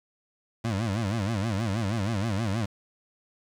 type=tone with vibrato; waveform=25% pulse; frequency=105.8 Hz; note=G#2; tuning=33 cents sharp; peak=-22 dBFS; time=0.64-2.66 s; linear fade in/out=10 ms; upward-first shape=sine; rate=6.3 Hz; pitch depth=190 cents each way; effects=low-pass 8000 Hz 12 dB/octave + 8-bit